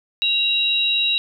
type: tone pair together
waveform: sine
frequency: 2768 / 3851 Hz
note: F7 / B7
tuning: -16 / -44 cents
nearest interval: tritone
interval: 572 cents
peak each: -21 / -18 dBFS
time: 0.22-1.18 s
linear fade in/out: 0 ms
effects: none